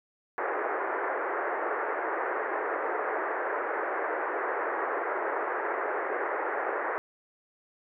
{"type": "band-pass noise", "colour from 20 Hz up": "pink", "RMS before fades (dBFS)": -31, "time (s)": [0.38, 6.98], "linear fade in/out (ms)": 0, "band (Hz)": [360, 1900], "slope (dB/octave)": 48, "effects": []}